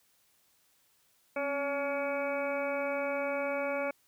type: harmonic tone with a mistuned harmonic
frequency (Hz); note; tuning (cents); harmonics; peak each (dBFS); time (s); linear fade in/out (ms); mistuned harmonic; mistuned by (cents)
282.3; C#4; +32; 1 / 2 / 3 / 4 / 5 / 6 / 8 / 9; -40 / -32 / -41 / -43 / -41 / -48 / -39 / -47; 1.36-3.91; 5; 1; -56
effects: white hiss -69 dBFS RMS until 4.07 s

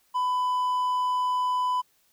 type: tone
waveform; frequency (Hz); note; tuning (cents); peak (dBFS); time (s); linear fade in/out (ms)
triangle; 1000; B5; +21; -21; 0.14-1.82; 20
effects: white hiss -66 dBFS RMS until 2.12 s

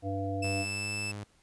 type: harmonic tone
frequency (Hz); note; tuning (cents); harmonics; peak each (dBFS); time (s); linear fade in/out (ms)
98; G2; 0; 1 / 3 / 5 / 7; -34 / -36 / -39 / -36; 0.02-0.66; 50
type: tone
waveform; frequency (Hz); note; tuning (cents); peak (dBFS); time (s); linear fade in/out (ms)
sawtooth; 2637; E7; 0; -30; 0.42-1.12; 10
type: tone with pitch glide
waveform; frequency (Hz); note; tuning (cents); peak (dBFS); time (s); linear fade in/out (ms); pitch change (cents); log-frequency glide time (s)
sawtooth; 97.2 to 102.92; G2 to G#2; -14 to -15; -34; 0.44-1.24; 5; +99; 0.58-0.93
effects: pink hiss -66 dBFS RMS until 1.42 s + resampled to 24000 Hz

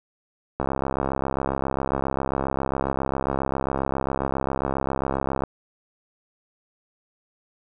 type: click train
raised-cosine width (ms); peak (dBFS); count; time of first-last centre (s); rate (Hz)
1; -10; 327; 0.6-5.437; 67.4
effects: none

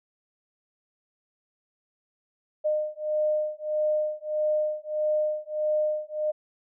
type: beating tone pair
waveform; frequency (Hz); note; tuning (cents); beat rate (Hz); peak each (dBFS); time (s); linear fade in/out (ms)
sine; 609 / 610.6; D#5 / D#5; -37 / -33; 1.6; -27; 2.64-6.32; 20
effects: none

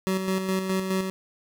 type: tone with tremolo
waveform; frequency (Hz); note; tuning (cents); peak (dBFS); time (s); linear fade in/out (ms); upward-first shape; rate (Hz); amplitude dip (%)
25% pulse; 189.1; F#3; +38; -19; 0.07-1.1; 0; square; 4.8; 45
effects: none

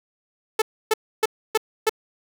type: tone bursts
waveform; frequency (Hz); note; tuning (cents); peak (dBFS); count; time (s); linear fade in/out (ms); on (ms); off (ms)
sawtooth; 437.1; A4; -11; -12; 5; 0.59-1.895; 5; 29; 290
effects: none

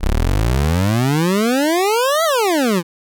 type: exponential two-way sweep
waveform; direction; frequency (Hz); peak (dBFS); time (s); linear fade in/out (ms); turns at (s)
25% pulse; up then down; 30.78 to 676 to 161.2; -10; 0-2.83; 50; 2.24
effects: none

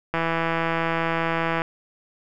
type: click train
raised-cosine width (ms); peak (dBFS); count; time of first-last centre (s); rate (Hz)
0.5; -9; 245; 0.14-1.619; 165
effects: none

